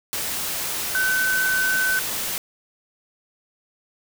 sine tone in noise, 1520 Hz, F#6, 46 cents sharp, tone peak -19 dBFS, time 0.95-1.99 s, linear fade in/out 0 ms, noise white, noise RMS -27 dBFS, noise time 0.13-2.38 s, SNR +5 dB, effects none

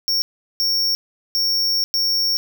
square tone bursts at uneven times, 5500 Hz, F8, 27 cents flat, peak -17 dBFS, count 4, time 0.08-0.22 / 0.6-0.95 / 1.35-1.84 / 1.94-2.37 s, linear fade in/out 0 ms, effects none

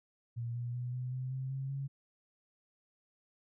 sine tone with pitch steps, 117.9 / 120.52 / 123.19 / 125.92 / 128.72 / 131.58 / 134.5 / 137.48 Hz, A#2 / B2 / B2 / B2 / C3 / C3 / C3 / C#3, +20 / -42 / -4 / +34 / -28 / +10 / +48 / -14 cents, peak -35 dBFS, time 0.36-1.88 s, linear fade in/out 20 ms, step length 190 ms, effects none

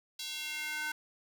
square tone with high-pass filter sweep, 303.7 Hz, D#4, 42 cents flat, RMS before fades -38 dBFS, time 0.19-0.92 s, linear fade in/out 5 ms, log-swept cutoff 3900 to 1400 Hz, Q 2.3, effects none

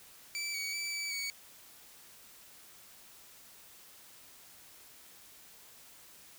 20% pulse tone with pitch steps, 2321 / 2257 / 2313 / 2300 / 2244 Hz, D7 / C#7 / D7 / D7 / C#7, -21 / +31 / -27 / -37 / +21 cents, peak -30 dBFS, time 0.35-1.3 s, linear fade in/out 0 ms, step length 190 ms, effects white hiss -56 dBFS RMS until 6.38 s

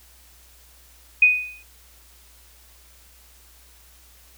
sine tone with exponential decay, 2489 Hz, D#7, in tune, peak -8 dBFS, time 1.22-1.63 s, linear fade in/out 5 ms, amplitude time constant 87 ms, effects added 60 Hz sine -53 dBFS peak until 4.37 s + white hiss -53 dBFS RMS until 4.37 s

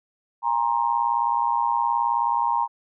sine tone with amplitude modulation, 938 Hz, A#5, 11 cents sharp, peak -15 dBFS, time 0.42-2.68 s, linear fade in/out 50 ms, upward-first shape sine, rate 119 Hz, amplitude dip 100%, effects none

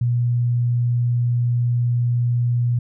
sine tone, 120.7 Hz, B2, 39 cents flat, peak -16 dBFS, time 0.01-2.79 s, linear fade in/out 5 ms, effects none

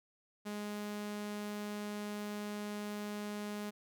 sawtooth tone, 207.8 Hz, G#3, 1 cent sharp, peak -35 dBFS, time 0.45-3.71 s, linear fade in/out 20 ms, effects none

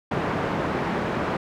pink band-pass noise, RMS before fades -26 dBFS, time 0.11-1.37 s, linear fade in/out 5 ms, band 140 to 1500 Hz, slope 12 dB/octave, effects none

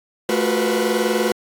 40% pulse tone cluster, 217.5 / 353.7 / 373.2 / 483.3 / 504 Hz, A3 / F4 / F#4 / B4 / B4, -20 / +22 / +15 / -38 / +35 cents, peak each -23 dBFS, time 0.29-1.32 s, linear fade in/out 2 ms, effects AAC 64 kbps

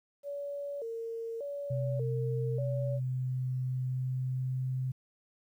sine tone with vibrato, 510 Hz, C5, 44 cents flat, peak -35 dBFS, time 0.23-3 s, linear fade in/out 50 ms, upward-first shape square, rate 0.85 Hz, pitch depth 190 cents each way
sine tone with pitch glide, 128.2 to 129.47 Hz, C3 to C3, -35 to -18 cents, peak -30 dBFS, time 1.7-4.92 s, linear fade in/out 10 ms, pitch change +17 cents, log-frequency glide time 3.85-4.67 s
effects 11-bit

